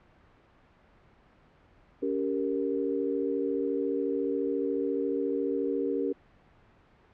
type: chord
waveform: sine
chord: G diminished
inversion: second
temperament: equal with one note detuned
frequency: 280.9 / 392 / 466.2 Hz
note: Db4 / G4 / Bb4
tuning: +23 / 0 / 0 cents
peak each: -31 dBFS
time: 2.02-6.13 s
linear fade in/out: 10 ms
effects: pink hiss -60 dBFS RMS until 7.13 s + low-pass 2000 Hz 12 dB/octave